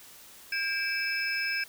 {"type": "tone cluster", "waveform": "sine", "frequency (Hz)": [1605, 2321, 2613, 5180], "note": ["G6", "D7", "E7", "E8"], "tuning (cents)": [40, -21, -16, -31], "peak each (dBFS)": [-31, -33, -36, -35], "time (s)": [0.52, 1.64], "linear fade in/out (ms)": 5, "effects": ["white hiss -51 dBFS RMS until 1.68 s"]}